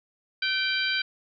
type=harmonic tone with a mistuned harmonic; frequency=784 Hz; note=G5; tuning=in tune; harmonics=2 / 3 / 4 / 5 / 6; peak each=-28 / -30 / -31 / -32 / -33 dBFS; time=0.42-1.02 s; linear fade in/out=5 ms; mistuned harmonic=2; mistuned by=-46 cents; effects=none